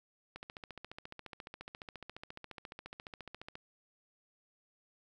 click train, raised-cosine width 0.3 ms, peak -29 dBFS, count 47, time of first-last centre 0.36-3.554 s, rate 14.4 Hz, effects 11-bit

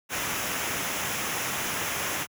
pink noise with comb filter, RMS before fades -30 dBFS, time 0.09-2.27 s, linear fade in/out 50 ms, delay 0.23 ms, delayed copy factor -0.55, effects high-pass 100 Hz 12 dB/octave

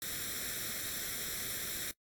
white noise with comb filter, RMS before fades -39 dBFS, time 0.02-1.91 s, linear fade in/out 0 ms, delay 0.53 ms, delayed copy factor +0.75, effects noise-tail reverb RT60 0.1 s tail -24 dB re dry + AAC 64 kbps

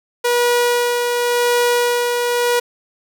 sawtooth tone with tremolo, 483.1 Hz, B4, 38 cents flat, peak -9 dBFS, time 0.24-2.6 s, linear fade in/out 10 ms, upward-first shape sine, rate 0.91 Hz, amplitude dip 35%, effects none

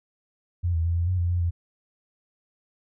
sine tone with pitch steps, 87.5 / 82 / 85 / 85.5 / 91.7 / 86.8 / 88.2 / 85.8 Hz, F2 / E2 / F2 / F2 / F#2 / F2 / F2 / F2, +4 / -9 / -46 / -36 / -15 / -10 / +18 / -30 cents, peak -21 dBFS, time 0.63-1.51 s, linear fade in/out 20 ms, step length 110 ms, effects none

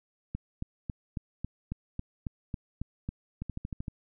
two click trains, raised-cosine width 5 ms, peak -23 / -21 dBFS, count 7 / 11, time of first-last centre 3.42-3.882 / 0.35-3.09 s, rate 13 / 3.65 Hz, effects none

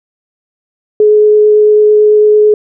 sine tone with vibrato, 423.2 Hz, G#4, 33 cents sharp, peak -3 dBFS, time 1-2.54 s, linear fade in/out 2 ms, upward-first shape triangle, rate 9 Hz, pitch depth 8 cents each way, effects none

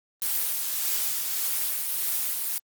blue noise with tremolo, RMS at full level -26 dBFS, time 0.22-2.58 s, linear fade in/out 0 ms, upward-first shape sine, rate 1.7 Hz, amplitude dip 30%, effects Opus 32 kbps

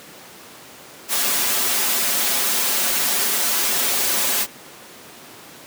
white noise with comb filter, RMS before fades -20 dBFS, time 1.08-4.47 s, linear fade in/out 50 ms, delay 6.4 ms, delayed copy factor -1, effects pink hiss -41 dBFS RMS until 5.66 s + high-pass 200 Hz 12 dB/octave

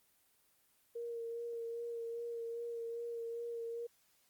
sine tone with vibrato, 466.2 Hz, A#4, in tune, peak -39 dBFS, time 0.95-3.87 s, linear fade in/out 10 ms, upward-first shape sine, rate 2.5 Hz, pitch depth 20 cents each way, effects white hiss -72 dBFS RMS until 4.29 s + Opus 24 kbps

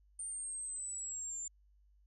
sine exponential sweep, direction down, 8940 to 7180 Hz, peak -37 dBFS, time 0.19-1.48 s, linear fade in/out 5 ms, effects tanh soft clip ceiling -38 dBFS + added 50 Hz sine -64 dBFS peak until 2.06 s

